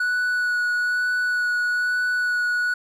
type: tone with vibrato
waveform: triangle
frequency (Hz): 1472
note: F#6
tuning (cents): -9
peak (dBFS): -18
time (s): 0-2.74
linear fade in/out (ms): 5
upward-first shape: sine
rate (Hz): 1.1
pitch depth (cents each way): 12
effects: none